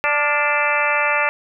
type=harmonic tone with a mistuned harmonic; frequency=293.9 Hz; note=D4; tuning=1 cent sharp; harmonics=2 / 3 / 4 / 5 / 6 / 7 / 8 / 9; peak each=-24 / -24 / -24 / -24 / -24 / -24 / -24 / -24 dBFS; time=0.04-1.29 s; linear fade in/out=0 ms; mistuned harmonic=5; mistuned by=-56 cents; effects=none